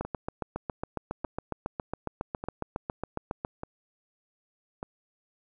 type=two click trains; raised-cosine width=1 ms; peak=-17 / -21 dBFS; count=26 / 5; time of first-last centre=0.01-3.449 / 0.05-4.829 s; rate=7.27 / 0.837 Hz; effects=none